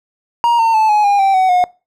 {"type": "tone with pitch steps", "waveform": "triangle", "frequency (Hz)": [943, 907.7, 873.8, 841.1, 809.6, 779.3, 750.2, 722.1], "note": ["A#5", "A#5", "A5", "G#5", "G#5", "G5", "F#5", "F#5"], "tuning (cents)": [20, -46, -12, 22, -44, -10, 24, -42], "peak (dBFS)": -7, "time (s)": [0.44, 1.64], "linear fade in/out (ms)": 0, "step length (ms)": 150, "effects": ["noise-tail reverb RT60 0.3 s tail -23 dB re dry"]}